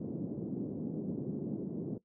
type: band-pass noise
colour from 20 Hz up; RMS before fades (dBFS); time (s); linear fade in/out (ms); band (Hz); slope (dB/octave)
pink; -38; 0-1.98; 5; 160 to 370; 24
effects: noise-tail reverb RT60 0.1 s tail -17 dB re dry